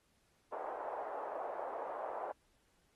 white band-pass noise, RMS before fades -42 dBFS, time 0.52-2.32 s, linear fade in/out 5 ms, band 520 to 870 Hz, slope 24 dB/octave, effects pink hiss -75 dBFS RMS until 2.95 s + AAC 32 kbps

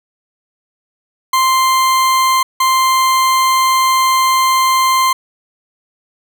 40% pulse tone bursts at uneven times, 1046.5 Hz, C6, in tune, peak -9 dBFS, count 2, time 1.33-2.43 / 2.6-5.13 s, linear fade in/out 5 ms, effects none

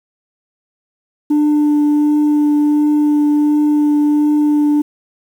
sine tone with vibrato, 296.7 Hz, D4, 18 cents sharp, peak -7 dBFS, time 1.3-4.82 s, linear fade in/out 10 ms, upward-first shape triangle, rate 1.4 Hz, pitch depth 11 cents each way, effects tanh soft clip ceiling -9 dBFS + 7-bit

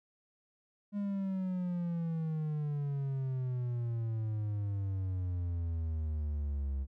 triangle exponential sweep, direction down, 205.8 to 66.8 Hz, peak -30 dBFS, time 0.92-6.87 s, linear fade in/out 50 ms, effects none

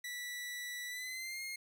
sawtooth tone with pitch glide, 1960 to 2137 Hz, B6 to C7, -14 to +36 cents, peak -37 dBFS, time 0.04-1.56 s, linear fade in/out 5 ms, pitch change +150 cents, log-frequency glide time 0.87-1.42 s, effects none

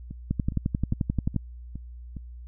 two click trains, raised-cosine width 5 ms, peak -12 / -24 dBFS, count 13 / 6, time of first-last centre 0.31-1.363 / 0.11-2.168 s, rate 11.4 / 2.43 Hz, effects added 60 Hz sine -39 dBFS peak until 2.47 s

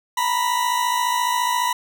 40% pulse tone pair together, 932.3 / 986.8 Hz, A#5 / B5, 0 / -2 cents, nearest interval minor second, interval 98 cents, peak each -24 / -19 dBFS, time 0.17-1.73 s, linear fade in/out 5 ms, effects none

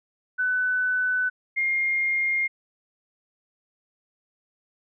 sine tone pair in turn, 1500 / 2125 Hz, F#6 / C7, +23 / +26 cents, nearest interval tritone, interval 603 cents, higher second, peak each -21 dBFS, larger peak neither, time 0.38-1.3 / 1.56-2.48 s, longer neither, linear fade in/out 20 ms, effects none

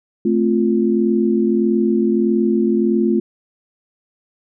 sine chord, F major, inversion first, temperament equal, 220 / 261.6 / 349.2 Hz, A3 / C4 / F4, 0 / 0 / 0 cents, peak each -16 / -21 / -17 dBFS, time 0.25-3.2 s, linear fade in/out 5 ms, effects none

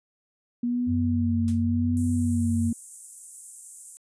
sine tone with vibrato, 238.9 Hz, A#3, 43 cents sharp, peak -23 dBFS, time 0.63-2.73 s, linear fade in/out 5 ms, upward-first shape sine, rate 0.89 Hz, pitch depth 55 cents each way
sine tone, 92.5 Hz, F#2, in tune, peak -25 dBFS, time 0.86-2.73 s, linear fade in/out 50 ms
blue noise with exponential decay, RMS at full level -37 dBFS, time 1.48-1.65 s, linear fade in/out 0 ms, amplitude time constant 36 ms
pink high-pass noise, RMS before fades -40 dBFS, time 1.97-3.97 s, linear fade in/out 0 ms, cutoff 7700 Hz, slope 48 dB/octave
effects resampled to 22050 Hz

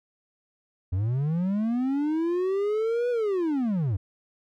triangle linear two-way sweep, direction up then down, 86.1 to 493.9 to 86.1 Hz, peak -21 dBFS, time 0.92-3.97 s, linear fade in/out 10 ms, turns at 3.1 s, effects none

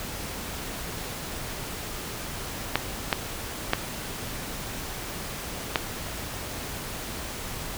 clicks, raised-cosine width 0.3 ms, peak -4 dBFS, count 4, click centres 2.756 / 3.128 / 3.734 / 5.758 s, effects pink hiss -35 dBFS RMS until 7.77 s

